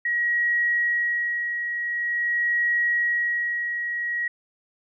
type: tone with tremolo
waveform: sine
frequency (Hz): 1904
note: A#6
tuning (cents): +36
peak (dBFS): -19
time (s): 0.05-4.28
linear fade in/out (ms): 5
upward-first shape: sine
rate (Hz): 0.46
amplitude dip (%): 50
effects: none